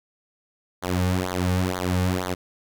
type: tone with flanger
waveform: sawtooth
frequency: 91.3 Hz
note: F#2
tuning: 23 cents flat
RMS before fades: -24 dBFS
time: 0.82-2.35 s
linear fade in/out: 20 ms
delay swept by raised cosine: 0.37 to 3.07 ms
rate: 2.1 Hz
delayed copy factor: -1
effects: none